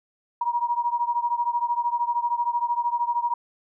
sine beating tone pair, 949 / 962 Hz, A#5 / B5, +31 / -46 cents, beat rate 13 Hz, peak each -24 / -26 dBFS, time 0.41-3.34 s, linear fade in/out 5 ms, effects none

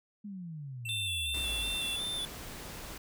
sine exponential sweep, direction down, 212.1 to 48.31 Hz, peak -39 dBFS, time 0.24-1.75 s, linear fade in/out 10 ms
square tone with pitch glide, 2687 to 2710 Hz, E7 to E7, +33 to +47 cents, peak -38 dBFS, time 0.85-1.96 s, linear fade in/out 5 ms, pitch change +14 cents, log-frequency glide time 1.06-1.66 s
square tone with vibrato, 3514 Hz, A7, 3 cents flat, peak -34 dBFS, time 0.89-2.25 s, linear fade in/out 0 ms, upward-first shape square, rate 2.7 Hz, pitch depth 26 cents each way
pink noise, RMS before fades -44 dBFS, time 1.34-2.98 s, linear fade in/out 5 ms
effects none

